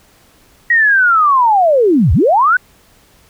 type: linear two-way sweep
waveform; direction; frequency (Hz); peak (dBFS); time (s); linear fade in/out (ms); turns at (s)
sine; down then up; 1915 to 61.74 to 1538; -7; 0.7-2.57; 5; 2.13
effects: pink hiss -49 dBFS RMS until 3.29 s